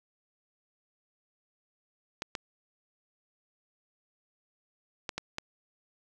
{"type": "clicks", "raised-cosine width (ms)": 0.2, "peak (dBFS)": -16, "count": 5, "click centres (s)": [2.221, 2.352, 5.092, 5.18, 5.384], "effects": []}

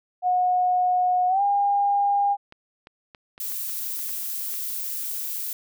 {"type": "tone with pitch glide", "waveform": "sine", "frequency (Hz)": [727, 806.7], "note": ["F#5", "G5"], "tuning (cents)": [-31, 49], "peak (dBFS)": -18, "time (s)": [0.22, 2.37], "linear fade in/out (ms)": 50, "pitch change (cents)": 180, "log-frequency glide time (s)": [1.28, 1.42]}
{"type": "clicks", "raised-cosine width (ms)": 0.3, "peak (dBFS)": -28, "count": 9, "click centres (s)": [2.524, 2.871, 3.148, 3.379, 3.519, 3.695, 3.992, 4.092, 4.541]}
{"type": "noise", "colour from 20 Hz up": "violet", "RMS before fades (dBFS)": -30, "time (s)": [3.4, 5.53], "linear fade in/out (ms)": 2}
{"effects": []}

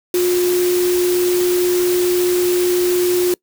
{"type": "tone in noise", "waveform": "sine", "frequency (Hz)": 357.7, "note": "F4", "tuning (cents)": 41, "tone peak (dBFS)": -13, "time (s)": [0.14, 3.34], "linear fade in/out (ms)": 2, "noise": "white", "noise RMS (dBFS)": -25, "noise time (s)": [0.14, 3.34], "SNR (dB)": 9, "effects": ["noise-tail reverb RT60 0.1 s tail -24 dB re dry"]}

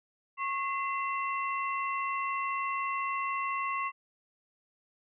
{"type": "tone cluster", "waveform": "sine", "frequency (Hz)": [1094, 2049, 2707], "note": ["C#6", "C7", "E7"], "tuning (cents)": [-23, -37, 45], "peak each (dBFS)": [-31, -37, -39], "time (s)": [0.37, 3.92], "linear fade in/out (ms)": 50, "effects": []}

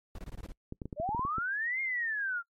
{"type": "noise bursts", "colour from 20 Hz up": "brown", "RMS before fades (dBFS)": -41, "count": 7, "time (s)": [0.15, 0.521], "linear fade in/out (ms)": 2, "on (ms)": 35, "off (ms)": 21}
{"type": "clicks", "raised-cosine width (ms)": 3, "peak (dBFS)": -25, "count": 10, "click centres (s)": [0.724, 0.818, 0.856, 0.928, 1, 1.091, 1.148, 1.194, 1.251, 1.383]}
{"type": "linear two-way sweep", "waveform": "sine", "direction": "up then down", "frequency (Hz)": [554.4, 2145, 1361], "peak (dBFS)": -30, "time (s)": [0.96, 2.43], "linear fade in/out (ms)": 50, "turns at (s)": 1.81}
{"effects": ["noise-tail reverb RT60 0.1 s tail -24 dB re dry", "MP3 64 kbps"]}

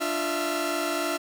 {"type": "tone cluster", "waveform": "sawtooth", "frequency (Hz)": [295.3, 348.8, 655, 1373], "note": ["D4", "F4", "E5", "F6"], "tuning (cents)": [10, -2, -11, -30], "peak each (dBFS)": [-28, -28, -26, -29], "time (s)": [0, 1.18], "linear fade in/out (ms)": 20, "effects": []}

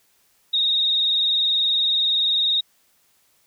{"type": "tone with vibrato", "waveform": "sine", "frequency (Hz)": 3729, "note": "A#7", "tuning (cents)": 0, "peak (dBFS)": -17, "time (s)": [0.53, 2.61], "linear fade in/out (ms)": 10, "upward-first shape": "sine", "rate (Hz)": 20, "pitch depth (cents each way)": 42, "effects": ["white hiss -62 dBFS RMS until 3.46 s"]}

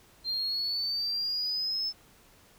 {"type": "exponential sweep", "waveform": "sine", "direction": "up", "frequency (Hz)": [4156, 5274], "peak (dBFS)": -27, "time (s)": [0.24, 1.93], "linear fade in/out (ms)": 50, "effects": ["tanh soft clip ceiling -25 dBFS", "pink hiss -59 dBFS RMS until 2.58 s"]}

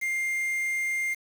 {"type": "tone with quantisation", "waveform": "triangle", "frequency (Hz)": 2108, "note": "C7", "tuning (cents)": 12, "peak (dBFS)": -24, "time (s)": [0.01, 1.15], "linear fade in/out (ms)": 20, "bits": 7, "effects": []}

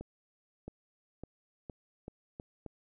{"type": "accelerating click train", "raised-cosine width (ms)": 2, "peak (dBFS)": -29, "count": 7, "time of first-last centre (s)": [0.01, 2.663], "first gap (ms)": 670, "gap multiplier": 0.83, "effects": []}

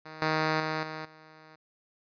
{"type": "tone with level steps", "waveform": "5% pulse", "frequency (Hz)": 156.8, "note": "D#3", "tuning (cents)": 14, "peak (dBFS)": [-31, -14, -18, -25, -40], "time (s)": [0.05, 1.56], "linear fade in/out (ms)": 10, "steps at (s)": [0.22, 0.6, 0.83, 1.05], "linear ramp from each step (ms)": 2, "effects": ["resampled to 11025 Hz"]}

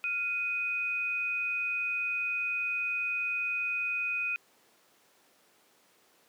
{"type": "tone pair together", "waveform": "sine", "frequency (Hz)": [1400, 2495], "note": ["F6", "D#7"], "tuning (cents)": [4, 4], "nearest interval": "minor seventh", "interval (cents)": 1000, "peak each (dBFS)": [-40, -29], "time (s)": [0.04, 4.36], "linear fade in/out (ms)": 0, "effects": ["pink hiss -64 dBFS RMS until 6.28 s", "high-pass 300 Hz 12 dB/octave"]}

